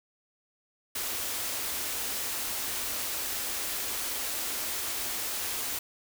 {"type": "band-stop noise", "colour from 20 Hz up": "white", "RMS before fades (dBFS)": -33, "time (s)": [0.95, 5.79], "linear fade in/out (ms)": 5, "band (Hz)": [120, 210], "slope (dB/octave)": 96, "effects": []}